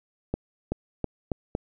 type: accelerating click train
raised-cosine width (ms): 2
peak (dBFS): -13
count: 5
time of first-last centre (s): 0.34-1.551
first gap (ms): 380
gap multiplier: 0.85
effects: none